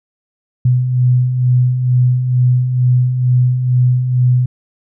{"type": "beating tone pair", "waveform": "sine", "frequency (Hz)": [123.47, 125.67], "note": ["B2", "B2"], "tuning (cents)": [0, 31], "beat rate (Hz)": 2.2, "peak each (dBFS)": [-19, -10], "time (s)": [0.65, 4.46], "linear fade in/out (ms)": 5, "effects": []}